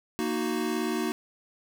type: chord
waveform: square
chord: D# minor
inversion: second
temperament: equal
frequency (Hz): 233.1 / 311.1 / 370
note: A#3 / D#4 / F#4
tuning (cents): 0 / 0 / 0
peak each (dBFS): -32 / -32 / -32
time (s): 0.19-1.12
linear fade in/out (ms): 0
effects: none